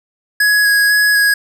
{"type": "tone with vibrato", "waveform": "square", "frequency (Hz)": 1668, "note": "G#6", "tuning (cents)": 7, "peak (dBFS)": -10, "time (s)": [0.4, 1.34], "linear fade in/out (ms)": 5, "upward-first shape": "square", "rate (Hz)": 2, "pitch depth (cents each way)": 10, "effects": []}